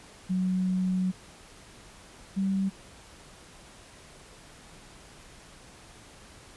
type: tone pair in turn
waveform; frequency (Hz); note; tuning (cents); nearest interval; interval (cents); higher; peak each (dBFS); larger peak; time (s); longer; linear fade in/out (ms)
sine; 185 / 193.38; F#3 / G3; 0 / -23; minor second; 77; second; -24; neither; 0.29-1.12 / 2.36-2.7; first; 20
effects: pink hiss -51 dBFS RMS until 6.56 s + resampled to 24000 Hz